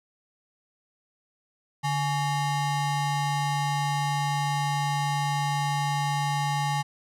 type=ring-modulated tone; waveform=square; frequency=492.9 Hz; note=B4; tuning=3 cents flat; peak=-22 dBFS; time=1.83-6.83 s; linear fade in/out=20 ms; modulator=348 Hz; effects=low-pass 10000 Hz 12 dB/octave